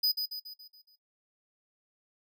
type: tone with echo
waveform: square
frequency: 4978 Hz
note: D#8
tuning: in tune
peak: -24 dBFS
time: 0.03-0.12 s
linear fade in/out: 10 ms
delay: 140 ms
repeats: 6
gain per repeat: -6 dB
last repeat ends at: 0.96 s
effects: noise-tail reverb RT60 0.1 s tail -20 dB re dry